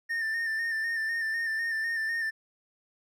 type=tone with vibrato; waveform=triangle; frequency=1807 Hz; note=A6; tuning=46 cents sharp; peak=-26 dBFS; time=0.09-2.31 s; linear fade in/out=20 ms; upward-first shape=square; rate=4 Hz; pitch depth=31 cents each way; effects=none